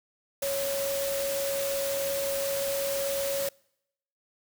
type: tone in noise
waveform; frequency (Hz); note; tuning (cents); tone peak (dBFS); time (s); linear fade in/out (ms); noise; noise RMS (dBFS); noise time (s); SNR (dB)
sine; 554.4; C#5; 0; -28; 0.42-3.49; 5; white; -34; 0.42-3.49; +3
effects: noise-tail reverb RT60 0.8 s tail -26 dB re dry